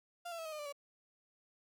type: tone with pitch steps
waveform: 35% pulse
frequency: 696 / 673.1 / 650.9 / 629.4 / 608.7 / 588.7 / 569.3 Hz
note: F5 / E5 / E5 / D#5 / D#5 / D5 / C#5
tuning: -6 / +36 / -22 / +20 / -38 / +4 / +46 cents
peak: -40 dBFS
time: 0.25-0.726 s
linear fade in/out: 10 ms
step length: 68 ms
effects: none